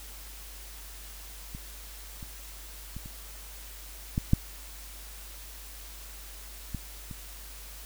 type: clicks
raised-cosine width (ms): 5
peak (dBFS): -27 / -30 / -27 / -30 / -14 / -7 / -21 / -27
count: 8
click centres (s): 1.549 / 2.228 / 2.966 / 3.059 / 4.179 / 4.334 / 6.747 / 7.112
effects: added 50 Hz sine -45 dBFS peak until 7.85 s + white hiss -47 dBFS RMS until 7.85 s